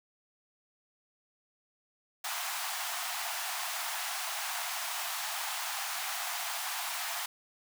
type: high-pass noise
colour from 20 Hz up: pink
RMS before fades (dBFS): -36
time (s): 2.24-7.26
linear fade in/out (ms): 5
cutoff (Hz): 670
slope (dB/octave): 96
effects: none